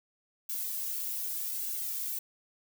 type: noise with flanger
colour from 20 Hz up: violet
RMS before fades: -35 dBFS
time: 0.49-2.19 s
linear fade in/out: 5 ms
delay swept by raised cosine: 1.6 to 2.53 ms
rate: 0.84 Hz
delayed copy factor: -0.85
effects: none